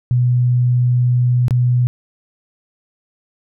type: tone with dropouts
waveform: sine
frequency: 123.47 Hz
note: B2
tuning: in tune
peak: -11 dBFS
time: 0.11-1.87 s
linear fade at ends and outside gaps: 0 ms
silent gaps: 1.482-1.508 s
effects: none